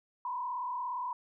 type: tone with frequency modulation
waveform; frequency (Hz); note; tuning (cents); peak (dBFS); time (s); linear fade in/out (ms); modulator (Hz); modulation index
sine; 987.8; B5; 0; -33; 0.25-1.13; 2; 37.2; 1.1
effects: none